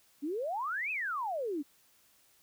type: exponential two-way sweep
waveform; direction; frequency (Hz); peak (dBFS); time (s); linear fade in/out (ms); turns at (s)
sine; up then down; 270 to 2637 to 270; -32; 0.22-1.63; 20; 0.91
effects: white hiss -66 dBFS RMS until 2.42 s